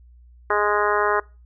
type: harmonic tone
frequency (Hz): 207.7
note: G#3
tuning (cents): 0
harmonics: 2 / 3 / 4 / 5 / 6 / 7 / 8 / 9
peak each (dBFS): -23 / -27 / -27 / -24 / -25 / -27 / -29 / -31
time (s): 0.5-1.2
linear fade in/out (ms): 5
effects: noise-tail reverb RT60 0.3 s tail -24 dB re dry + added 60 Hz sine -46 dBFS peak until 1.45 s